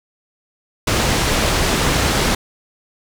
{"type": "low-pass noise", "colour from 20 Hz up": "pink", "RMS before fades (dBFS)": -17, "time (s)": [0.87, 2.35], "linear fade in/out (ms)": 5, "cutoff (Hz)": 8000, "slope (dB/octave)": 12, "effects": []}